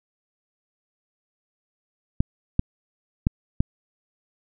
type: clicks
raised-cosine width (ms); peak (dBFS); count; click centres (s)
5; -6; 4; 2.205 / 2.594 / 3.269 / 3.605
effects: none